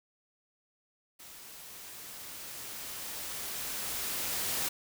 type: noise with level ramp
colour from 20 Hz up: white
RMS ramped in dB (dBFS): -50 to -32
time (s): 1.19-4.69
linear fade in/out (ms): 10
effects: none